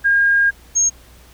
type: tone pair in turn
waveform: sine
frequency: 1619 / 6508 Hz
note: G#6 / G#8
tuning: -45 / -36 cents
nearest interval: 2 octaves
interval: 2409 cents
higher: second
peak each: -11 / -12 dBFS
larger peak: first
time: 0.04-0.51 / 0.75-0.9 s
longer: first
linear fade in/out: 20 ms
effects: added 60 Hz sine -45 dBFS peak until 1.33 s + pink hiss -48 dBFS RMS until 1.33 s